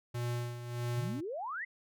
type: tone with tremolo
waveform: square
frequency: 120.4 Hz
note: B2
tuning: 44 cents flat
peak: -33 dBFS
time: 0.14-1.21 s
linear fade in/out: 10 ms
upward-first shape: sine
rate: 1.6 Hz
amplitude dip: 65%
type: exponential sweep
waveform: sine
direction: up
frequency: 116.54 to 2093 Hz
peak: -36 dBFS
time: 0.97-1.65 s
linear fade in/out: 10 ms
effects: none